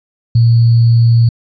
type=tone with sample-and-hold; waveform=sine; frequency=116.54 Hz; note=A#2; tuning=in tune; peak=-5 dBFS; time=0.35-1.29 s; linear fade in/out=5 ms; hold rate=4410 Hz; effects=resampled to 16000 Hz